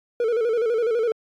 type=tone with vibrato; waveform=triangle; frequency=460 Hz; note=A#4; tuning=23 cents flat; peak=-17 dBFS; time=0.2-1.12 s; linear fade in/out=2 ms; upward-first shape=square; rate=12 Hz; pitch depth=75 cents each way; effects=AAC 64 kbps